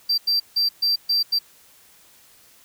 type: tone bursts at uneven times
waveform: triangle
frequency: 4699 Hz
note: D8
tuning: in tune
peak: -16 dBFS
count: 6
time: 0.09-0.18 / 0.27-0.4 / 0.56-0.69 / 0.82-0.96 / 1.09-1.23 / 1.32-1.39 s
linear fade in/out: 10 ms
effects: white hiss -53 dBFS RMS until 2.64 s